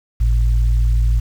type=tone pair together; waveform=sine; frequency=53.94 / 114.3 Hz; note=A1 / A#2; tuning=-34 / -34 cents; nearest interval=octave + minor second; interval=1300 cents; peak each=-12 / -22 dBFS; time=0.2-1.2 s; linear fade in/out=10 ms; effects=7-bit